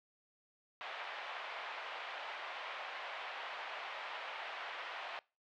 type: band-pass noise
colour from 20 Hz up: pink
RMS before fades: -45 dBFS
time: 0.81-5.19 s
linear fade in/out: 0 ms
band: 650 to 3200 Hz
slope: 24 dB/octave
effects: noise-tail reverb RT60 0.3 s tail -23 dB re dry